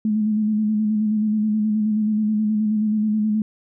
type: tone with vibrato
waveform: sine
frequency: 213.9 Hz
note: A3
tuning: 49 cents flat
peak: -17 dBFS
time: 0.05-3.42 s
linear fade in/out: 2 ms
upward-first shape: square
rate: 9.4 Hz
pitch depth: 28 cents each way
effects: none